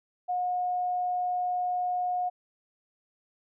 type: tone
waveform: sine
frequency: 722 Hz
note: F#5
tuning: 43 cents flat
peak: -26 dBFS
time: 0.28-2.3 s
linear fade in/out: 20 ms
effects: none